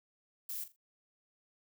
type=noise with echo; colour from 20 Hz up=violet; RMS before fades=-40 dBFS; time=0.49-0.64 s; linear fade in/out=5 ms; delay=41 ms; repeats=3; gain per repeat=-12 dB; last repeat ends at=0.763 s; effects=none